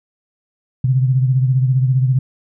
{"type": "beating tone pair", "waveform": "sine", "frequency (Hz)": [128.7, 143.7], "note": ["C3", "D3"], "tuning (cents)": [-28, -37], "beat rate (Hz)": 15, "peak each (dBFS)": [-12, -21], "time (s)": [0.84, 2.19], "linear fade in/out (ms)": 5, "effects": []}